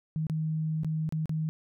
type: tone with dropouts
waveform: sine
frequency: 157.3 Hz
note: D#3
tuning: 19 cents sharp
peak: -27 dBFS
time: 0.16-1.49 s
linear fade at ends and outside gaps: 0 ms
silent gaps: 0.268-0.298 / 0.834-0.846 / 1.091-1.124 / 1.257-1.294 s
effects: none